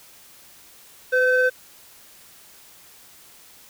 triangle ring-modulated tone, 1021 Hz, C6, 43 cents flat, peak -9 dBFS, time 1.12-1.5 s, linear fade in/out 20 ms, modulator 515 Hz, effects tanh soft clip ceiling -11 dBFS + white hiss -49 dBFS RMS until 3.69 s

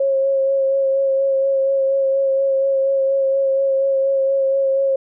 sine tone with vibrato, 542 Hz, C#5, 39 cents flat, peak -14 dBFS, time 0-4.96 s, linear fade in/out 5 ms, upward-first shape sine, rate 4.2 Hz, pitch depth 17 cents each way, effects none

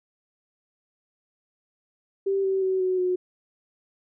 sine tone with pitch steps, 391.1 / 384.2 / 377.3 / 370.6 / 364.1 Hz, G4 / G4 / F#4 / F#4 / F#4, -4 / -35 / +34 / +3 / -28 cents, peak -21 dBFS, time 2.26-3.16 s, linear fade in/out 10 ms, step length 180 ms, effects none

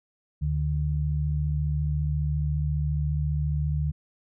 sine tone pair together, 74.5 / 149.1 Hz, D2 / D3, +25 / +27 cents, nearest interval octave, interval 1202 cents, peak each -26 dBFS, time 0.41-3.92 s, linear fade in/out 20 ms, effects none

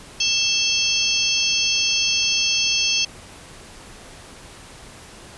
harmonic tone with a mistuned harmonic, 883 Hz, A5, 6 cents sharp, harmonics 3 / 4 / 5 / 6 / 7, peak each -24 / -24 / -24 / -24 / -24 dBFS, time 0.2-3.05 s, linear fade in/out 5 ms, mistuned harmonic 4, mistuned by -140 cents, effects pink hiss -42 dBFS RMS until 5.37 s + resampled to 24000 Hz

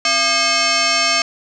sine tone with frequency modulation, 1623 Hz, G#6, 40 cents flat, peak -13 dBFS, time 0.05-1.22 s, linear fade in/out 2 ms, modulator 945 Hz, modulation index 4.9, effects none

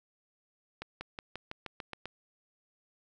accelerating click train, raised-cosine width 0.3 ms, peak -23 dBFS, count 9, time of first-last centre 0.82-2.056 s, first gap 190 ms, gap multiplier 0.94, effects none

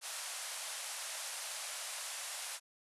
white band-pass noise, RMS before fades -43 dBFS, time 0.01-2.6 s, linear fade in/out 50 ms, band 550 to 11000 Hz, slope 48 dB/octave, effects resampled to 32000 Hz

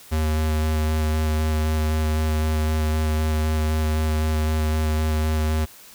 square tone with vibrato, 77.78 Hz, D#2, in tune, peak -20 dBFS, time 0.11-5.66 s, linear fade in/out 20 ms, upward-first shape square, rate 3.9 Hz, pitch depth 10 cents each way, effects white hiss -46 dBFS RMS until 5.94 s

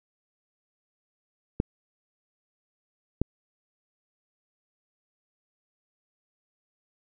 clicks, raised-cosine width 3 ms, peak -10 dBFS, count 2, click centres 1.601 / 3.216 s, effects none

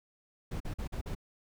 brown noise bursts, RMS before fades -36 dBFS, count 5, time 0.51-1.151 s, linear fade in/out 10 ms, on 93 ms, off 44 ms, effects none

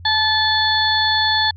harmonic tone, 870 Hz, A5, 20 cents flat, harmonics 1 / 2 / 4 / 5, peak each -20 / -20 / -20 / -20 dBFS, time 0.05-1.51 s, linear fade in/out 5 ms, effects added 87 Hz sine -35 dBFS peak until 1.56 s

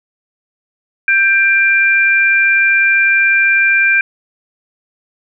sine tone pair together, 1577 / 2377 Hz, G6 / D7, +10 / +20 cents, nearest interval perfect fifth, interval 710 cents, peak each -11 dBFS, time 1.08-4.01 s, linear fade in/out 2 ms, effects none

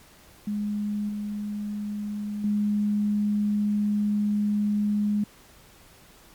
sine tone with level steps, 207.7 Hz, G#3, in tune, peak -25 / -28 / -21 dBFS, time 0.47-5.24 s, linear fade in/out 5 ms, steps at 1.09 / 2.44 s, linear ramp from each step 2 ms, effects pink hiss -53 dBFS RMS until 6.34 s + MP3 96 kbps

